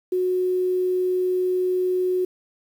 sine tone, 366.5 Hz, F#4, 16 cents flat, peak -19 dBFS, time 0.12-2.25 s, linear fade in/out 5 ms, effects 8-bit

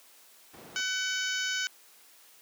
brown noise, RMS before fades -41 dBFS, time 0.53-0.81 s, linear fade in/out 10 ms
harmonic tone, 753 Hz, F#5, 30 cents sharp, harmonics 2 / 3 / 4 / 5 / 6 / 7 / 8 / 9, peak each -32 / -39 / -35 / -42 / -42 / -40 / -40 / -41 dBFS, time 0.76-1.67 s, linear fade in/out 0 ms
effects white hiss -57 dBFS RMS until 2.41 s + high-pass 300 Hz 12 dB/octave

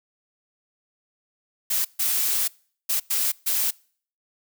blue noise bursts at uneven times, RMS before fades -23 dBFS, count 5, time 1.7-1.85 / 1.99-2.48 / 2.89-3 / 3.1-3.32 / 3.46-3.71 s, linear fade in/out 10 ms, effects noise-tail reverb RT60 0.5 s tail -25 dB re dry

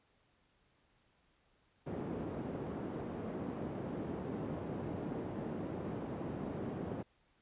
white band-pass noise, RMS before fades -41 dBFS, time 1.86-7.03 s, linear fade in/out 10 ms, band 110 to 360 Hz, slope 12 dB/octave, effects pink hiss -73 dBFS RMS until 7.41 s + resampled to 8000 Hz

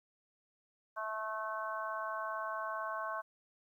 harmonic tone, 217.8 Hz, A3, 17 cents flat, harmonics 3 / 4 / 5 / 6 / 7, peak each -42 / -47 / -39 / -49 / -43 dBFS, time 0.96-3.22 s, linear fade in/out 20 ms, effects 12-bit

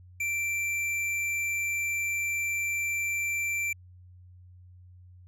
triangle tone with hard clipping, 2349 Hz, D7, in tune, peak -29 dBFS, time 0.2-3.73 s, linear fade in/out 5 ms, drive 14 dB, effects added 90 Hz sine -49 dBFS peak until 5.27 s

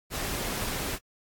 pink noise, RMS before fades -32 dBFS, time 0.1-0.99 s, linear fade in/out 50 ms, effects AAC 64 kbps

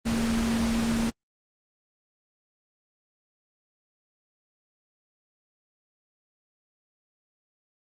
sine tone in noise, 229 Hz, A#3, 31 cents flat, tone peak -24 dBFS, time 0.05-1.11 s, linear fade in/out 20 ms, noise pink, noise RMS -30 dBFS, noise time 0.05-1.11 s, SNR +3 dB, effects low-pass 8000 Hz 12 dB/octave + Opus 24 kbps

